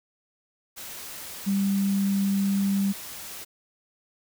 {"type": "tone in noise", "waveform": "sine", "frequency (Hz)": 197.3, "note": "G3", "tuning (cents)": 11, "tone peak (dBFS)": -21, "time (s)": [1.46, 2.93], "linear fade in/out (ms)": 20, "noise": "white", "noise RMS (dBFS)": -39, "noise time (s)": [0.76, 3.45], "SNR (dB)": 15, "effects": []}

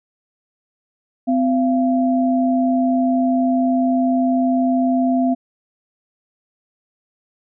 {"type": "tone pair together", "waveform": "sine", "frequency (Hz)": [256.2, 684], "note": ["C4", "F5"], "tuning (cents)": [-36, -36], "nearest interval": "octave + perfect fourth", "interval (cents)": 1700, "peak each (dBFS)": [-15, -20], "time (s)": [1.27, 5.35], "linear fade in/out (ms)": 20, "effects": []}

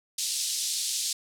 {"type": "band-pass noise", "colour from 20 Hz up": "pink", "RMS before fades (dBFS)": -30, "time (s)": [0.18, 1.13], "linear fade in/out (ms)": 5, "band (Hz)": [3900, 10000], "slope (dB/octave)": 24, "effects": []}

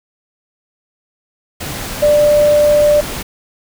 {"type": "tone in noise", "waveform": "sine", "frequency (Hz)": 592, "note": "D5", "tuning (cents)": 14, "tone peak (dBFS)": -7, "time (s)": [2.02, 3.01], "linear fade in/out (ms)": 10, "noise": "pink", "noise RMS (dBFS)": -24, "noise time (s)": [1.6, 3.23], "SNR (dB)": 14, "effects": []}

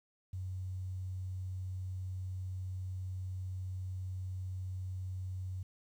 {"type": "tone with quantisation", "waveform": "sine", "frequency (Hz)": 93, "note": "F#2", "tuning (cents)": 9, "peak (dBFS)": -37, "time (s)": [0.33, 5.63], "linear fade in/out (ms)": 5, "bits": 11, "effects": []}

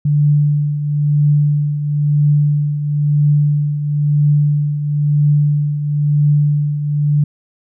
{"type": "tone with tremolo", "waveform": "sine", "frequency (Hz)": 147, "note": "D3", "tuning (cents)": 2, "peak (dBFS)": -8, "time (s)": [0.05, 7.24], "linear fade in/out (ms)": 5, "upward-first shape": "triangle", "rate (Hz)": 1, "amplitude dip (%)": 65, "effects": []}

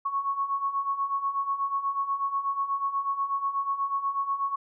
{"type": "beating tone pair", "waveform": "sine", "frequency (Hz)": [1100, 1108.2], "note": ["C#6", "C#6"], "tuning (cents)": [-14, -1], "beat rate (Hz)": 8.2, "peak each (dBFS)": [-32, -27], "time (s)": [0.05, 4.56], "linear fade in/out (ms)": 10, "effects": []}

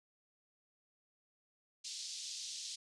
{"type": "band-pass noise", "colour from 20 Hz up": "white", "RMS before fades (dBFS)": -45, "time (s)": [1.84, 2.76], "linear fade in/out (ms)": 10, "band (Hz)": [3700, 6400], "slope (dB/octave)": 24, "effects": ["resampled to 24000 Hz"]}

